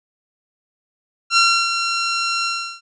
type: tone with ADSR envelope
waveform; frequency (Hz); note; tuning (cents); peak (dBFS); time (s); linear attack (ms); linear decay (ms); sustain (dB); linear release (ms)
15% pulse; 1367; F6; -37; -4; 1.3-2.81; 69; 310; -8; 360
effects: resampled to 22050 Hz